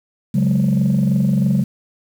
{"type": "chord", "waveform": "sine", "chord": "C# suspended fourth", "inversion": "none", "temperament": "just", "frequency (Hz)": [138.59, 184.79, 207.9], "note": ["C#3", "F#3", "G#3"], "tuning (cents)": [0, -2, 2], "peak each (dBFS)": -16, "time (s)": [0.34, 1.64], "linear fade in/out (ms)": 10, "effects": ["tanh soft clip ceiling -9 dBFS", "7-bit"]}